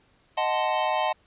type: chord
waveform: square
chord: D# diminished seventh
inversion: none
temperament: equal with one note detuned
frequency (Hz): 622.3 / 740 / 880 / 1038.7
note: D#5 / F#5 / A5 / C6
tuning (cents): 0 / 0 / 0 / -13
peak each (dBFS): -29 / -29 / -28 / -31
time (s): 0.37-1.13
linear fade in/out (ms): 10
effects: pink hiss -63 dBFS RMS until 1.26 s + resampled to 8000 Hz